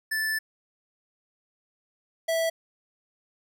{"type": "tone pair in turn", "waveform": "square", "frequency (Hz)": [1755, 656.1], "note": ["A6", "E5"], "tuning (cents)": [-5, -8], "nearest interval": "octave + perfect fourth", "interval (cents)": 1703, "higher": "first", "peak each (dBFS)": [-26, -24], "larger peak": "second", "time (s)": [[0.11, 0.39], [2.28, 2.5]], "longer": "first", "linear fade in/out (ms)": 10, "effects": ["11-bit"]}